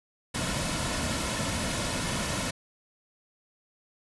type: noise with comb filter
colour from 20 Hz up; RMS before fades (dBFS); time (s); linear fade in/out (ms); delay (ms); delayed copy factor
pink; -30; 0.34-2.51; 10; 2.5; -0.5
effects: resampled to 24000 Hz